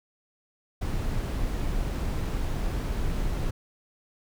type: noise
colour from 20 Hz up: brown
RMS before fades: -28 dBFS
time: 0.81-3.51 s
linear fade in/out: 10 ms
effects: none